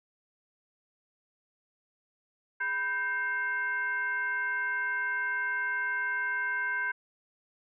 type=tone with frequency modulation; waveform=sine; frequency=1560 Hz; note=G6; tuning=9 cents flat; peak=-28 dBFS; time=2.6-6.92 s; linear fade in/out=10 ms; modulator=573 Hz; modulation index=0.67; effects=none